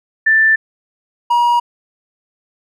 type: tone pair in turn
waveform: sine / triangle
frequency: 1770 / 955.7 Hz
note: A6 / A#5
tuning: +10 / +43 cents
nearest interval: major seventh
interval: 1067 cents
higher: first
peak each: -8 dBFS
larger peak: neither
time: 0.26-0.56 / 1.3-1.6 s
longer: neither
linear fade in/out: 10 ms
effects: none